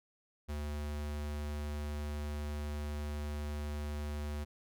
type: tone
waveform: square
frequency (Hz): 74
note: D2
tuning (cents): +14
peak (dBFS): -37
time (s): 0.48-4.45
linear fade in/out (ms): 20
effects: none